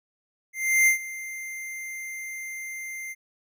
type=tone with ADSR envelope; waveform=square; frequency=2093 Hz; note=C7; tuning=in tune; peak=-16 dBFS; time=0.53-3.15 s; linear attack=340 ms; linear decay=110 ms; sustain=-18 dB; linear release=34 ms; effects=none